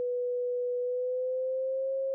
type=tone with pitch glide; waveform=sine; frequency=492.2 to 536.7 Hz; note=B4 to C5; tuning=-6 to +44 cents; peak=-28 dBFS; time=0-2.14 s; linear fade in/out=0 ms; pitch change=+150 cents; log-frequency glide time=0.8-1.92 s; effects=none